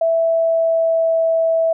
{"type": "tone with pitch glide", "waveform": "sine", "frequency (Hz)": [659.3, 654.7], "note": ["E5", "E5"], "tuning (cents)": [0, -12], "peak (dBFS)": -13, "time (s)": [0.01, 1.73], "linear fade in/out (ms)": 5, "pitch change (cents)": -12, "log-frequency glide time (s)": [0.23, 1.2], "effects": []}